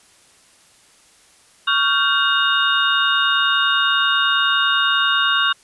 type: tone cluster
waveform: sine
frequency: 1123 / 1398 / 1548 / 2849 / 3681 Hz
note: C#6 / F6 / G6 / F7 / A#7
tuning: +22 / +1 / -22 / +34 / -23 cents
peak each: -21 dBFS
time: 1.67-5.53 s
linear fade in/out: 10 ms
effects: white hiss -52 dBFS RMS until 5.63 s + resampled to 24000 Hz